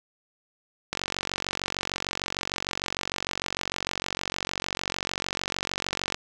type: click train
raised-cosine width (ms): 0.2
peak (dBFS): -10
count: 244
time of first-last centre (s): 0.93-6.145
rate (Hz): 46.6
effects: none